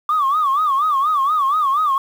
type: tone with vibrato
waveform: sine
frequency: 1162 Hz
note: D6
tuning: 19 cents flat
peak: -13 dBFS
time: 0.09-1.98 s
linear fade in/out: 2 ms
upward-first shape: sine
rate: 4.2 Hz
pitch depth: 150 cents each way
effects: tanh soft clip ceiling -10 dBFS + 7-bit